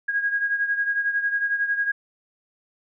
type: beating tone pair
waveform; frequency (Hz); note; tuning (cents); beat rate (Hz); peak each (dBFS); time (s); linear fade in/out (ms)
sine; 1638 / 1649; G#6 / G#6; -24 / -13; 11; -22 / -28; 0.08-1.92; 10
effects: none